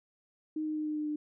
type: tone with pitch steps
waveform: sine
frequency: 310 / 308 / 306.1 / 304.1 / 302.2 / 300.3 Hz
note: D#4 / D#4 / D#4 / D#4 / D4 / D4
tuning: -6 / -17 / -28 / -40 / +50 / +39 cents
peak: -31 dBFS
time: 0.56-1.16 s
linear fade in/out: 5 ms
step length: 100 ms
effects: none